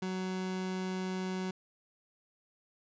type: tone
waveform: 30% pulse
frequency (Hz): 186.3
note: F#3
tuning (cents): +12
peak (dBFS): -31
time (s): 0.02-1.51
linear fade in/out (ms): 5
effects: resampled to 16000 Hz